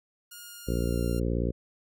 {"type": "tone with pitch glide", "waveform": "5% pulse", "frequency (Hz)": [1426, 1393.4], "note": ["F6", "F6"], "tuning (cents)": [36, -4], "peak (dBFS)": -32, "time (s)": [0.31, 1.2], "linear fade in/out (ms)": 10, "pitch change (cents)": -40, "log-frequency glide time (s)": [0.43, 0.98]}
{"type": "harmonic tone", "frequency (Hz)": 58.7, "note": "A#1", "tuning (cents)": 13, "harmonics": [1, 2, 3, 4, 5, 6, 7, 8, 9], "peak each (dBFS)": [-29, -32, -34, -35, -36, -37, -37, -38, -39], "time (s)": [0.67, 1.52], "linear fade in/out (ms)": 20}
{"effects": []}